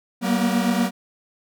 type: tone cluster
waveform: 45% pulse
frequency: 190.2 / 233.6 / 241.9 Hz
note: F#3 / A#3 / B3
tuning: +48 / +4 / -36 cents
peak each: -23 dBFS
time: 0.21-0.91 s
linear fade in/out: 50 ms
effects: none